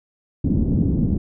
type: low-pass noise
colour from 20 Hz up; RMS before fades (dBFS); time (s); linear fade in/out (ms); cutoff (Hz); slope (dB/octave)
white; -19; 0.44-1.18; 5; 260; 24
effects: none

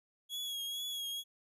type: tone with vibrato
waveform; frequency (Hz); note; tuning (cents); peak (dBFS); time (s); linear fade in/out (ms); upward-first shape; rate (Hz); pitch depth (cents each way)
40% pulse; 3329; G#7; +3; -36; 0.29-1.24; 50; triangle; 2.2; 44
effects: none

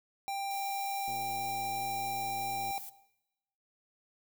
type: tone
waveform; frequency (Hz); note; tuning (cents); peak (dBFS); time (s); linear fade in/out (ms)
square; 790; G5; +13; -34; 0.28-2.78; 0
type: noise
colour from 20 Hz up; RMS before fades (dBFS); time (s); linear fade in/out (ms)
violet; -45; 0.5-2.9; 10
type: click train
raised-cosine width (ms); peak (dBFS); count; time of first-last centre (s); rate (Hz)
2; -38; 185; 1.08-2.708; 113
effects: noise-tail reverb RT60 0.9 s tail -18 dB re dry

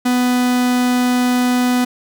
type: tone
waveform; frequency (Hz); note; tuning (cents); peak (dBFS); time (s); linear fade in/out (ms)
45% pulse; 248.3; B3; +9; -13; 0.05-1.85; 10
effects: none

